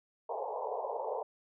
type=band-pass noise; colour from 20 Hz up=pink; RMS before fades=-37 dBFS; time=0.29-1.23 s; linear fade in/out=5 ms; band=420 to 1000 Hz; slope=96 dB/octave; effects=none